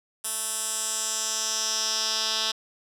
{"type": "tone with band-pass filter sweep", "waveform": "10% pulse", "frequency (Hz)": 220, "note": "A3", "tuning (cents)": 0, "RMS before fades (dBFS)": -28, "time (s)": [0.24, 2.52], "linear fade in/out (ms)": 10, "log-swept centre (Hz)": [9900, 4300], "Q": 2.8, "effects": []}